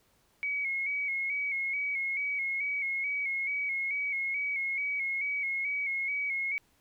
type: tone with vibrato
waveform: sine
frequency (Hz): 2217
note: C#7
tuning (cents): 0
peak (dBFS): -29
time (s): 0.43-6.58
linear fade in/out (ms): 0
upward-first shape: square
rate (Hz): 2.3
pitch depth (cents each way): 41
effects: pink hiss -68 dBFS RMS until 6.8 s